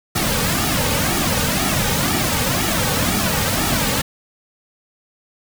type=noise with flanger; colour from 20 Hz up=pink; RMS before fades=-19 dBFS; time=0.15-4.02 s; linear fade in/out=10 ms; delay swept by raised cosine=1.9 to 3 ms; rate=2 Hz; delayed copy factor=-0.7; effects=none